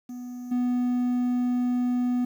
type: tone with level steps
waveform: triangle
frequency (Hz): 246.9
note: B3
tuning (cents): 0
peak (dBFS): -32 / -20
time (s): 0.09-2.25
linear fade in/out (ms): 5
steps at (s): 0.51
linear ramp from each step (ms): 10
effects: 9-bit